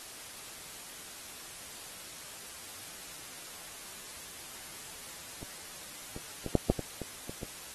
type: clicks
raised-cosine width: 2 ms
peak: -30 / -28 / -23 / -10 / -9 / -20 / -25 / -27 / -25 dBFS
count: 9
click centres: 5.429 / 6.164 / 6.463 / 6.553 / 6.7 / 6.793 / 7.017 / 7.295 / 7.432 s
effects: white hiss -46 dBFS RMS until 7.74 s + AAC 32 kbps